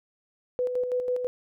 sine tone with tremolo, 498 Hz, B4, 14 cents sharp, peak -23 dBFS, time 0.59-1.27 s, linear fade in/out 0 ms, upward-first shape square, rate 6.1 Hz, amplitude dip 45%, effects none

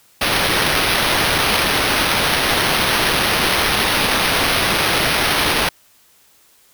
white noise with sample-and-hold, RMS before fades -17 dBFS, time 0.21-5.69 s, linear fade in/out 5 ms, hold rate 7350 Hz, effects white hiss -53 dBFS RMS until 6.73 s

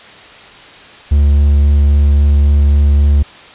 triangle tone with vibrato, 71.9 Hz, D2, 36 cents flat, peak -4 dBFS, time 1.11-3.23 s, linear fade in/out 10 ms, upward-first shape triangle, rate 3.7 Hz, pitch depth 11 cents each way, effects white hiss -36 dBFS RMS until 3.54 s + resampled to 8000 Hz

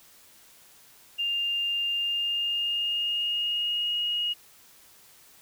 sine tone with pitch glide, 2802 to 2877 Hz, F7 to F#7, +5 to -49 cents, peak -25 dBFS, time 1.18-4.34 s, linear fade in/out 20 ms, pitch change +46 cents, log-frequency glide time 1.94-3.98 s, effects white hiss -55 dBFS RMS until 5.41 s

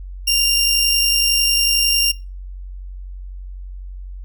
sawtooth tone pair together, 2794 / 5537 Hz, F7 / F8, 0 / -16 cents, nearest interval octave, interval 1184 cents, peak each -14 dBFS, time 0.27-2.12 s, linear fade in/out 10 ms, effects noise-tail reverb RT60 0.3 s tail -24 dB re dry + added 46 Hz sine -29 dBFS peak until 4.24 s

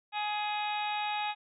harmonic tone, 418.6 Hz, G#4, 14 cents sharp, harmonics 2 / 3 / 4 / 5 / 6 / 7 / 8 / 9, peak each -32 / -44 / -44 / -46 / -38 / -48 / -45 / -42 dBFS, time 0.12-1.35 s, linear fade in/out 50 ms, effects none

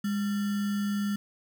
sine tone with sample-and-hold, 203.8 Hz, G#3, 32 cents flat, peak -26 dBFS, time 0.04-1.16 s, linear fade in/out 5 ms, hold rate 1575 Hz, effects none

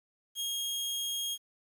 sawtooth tone, 3257 Hz, G#7, 34 cents flat, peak -29 dBFS, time 0.35-1.38 s, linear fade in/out 50 ms, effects 10-bit

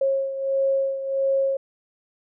sine beating tone pair, 542 / 543.5 Hz, C#5 / C#5, -39 / -34 cents, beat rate 1.5 Hz, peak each -21 / -27 dBFS, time 0.01-1.57 s, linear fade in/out 5 ms, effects none

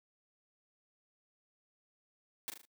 white noise with echo, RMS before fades -39 dBFS, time 2.48-2.5 s, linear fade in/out 0 ms, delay 38 ms, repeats 4, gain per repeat -6 dB, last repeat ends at 2.652 s, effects noise-tail reverb RT60 0.1 s tail -24 dB re dry + high-pass 200 Hz 12 dB/octave

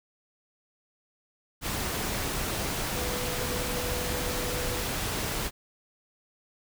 sine tone in noise, 493.9 Hz, B4, in tune, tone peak -36 dBFS, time 2.93-4.85 s, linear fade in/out 50 ms, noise pink, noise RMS -31 dBFS, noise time 1.61-5.51 s, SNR -8 dB, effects none

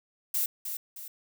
violet noise with echo, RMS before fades -28 dBFS, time 0.34-0.46 s, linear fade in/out 5 ms, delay 310 ms, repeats 2, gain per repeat -7 dB, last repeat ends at 1.08 s, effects none

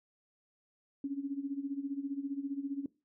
sine tone with tremolo, 278.6 Hz, C#4, 9 cents sharp, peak -31 dBFS, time 1.04-2.86 s, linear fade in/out 2 ms, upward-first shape sine, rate 15 Hz, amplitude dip 80%, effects noise-tail reverb RT60 0.3 s tail -21 dB re dry

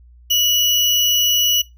sine tone with sample-and-hold, 2933 Hz, F#7, 16 cents flat, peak -13 dBFS, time 0.3-1.62 s, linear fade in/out 10 ms, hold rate 8820 Hz, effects noise-tail reverb RT60 0.2 s tail -20 dB re dry + added 60 Hz sine -43 dBFS peak until 1.77 s

